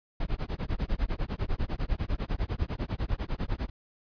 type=noise with tremolo; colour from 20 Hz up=brown; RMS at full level=-27 dBFS; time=0.2-3.7 s; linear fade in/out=5 ms; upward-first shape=sine; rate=10 Hz; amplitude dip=100%; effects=resampled to 11025 Hz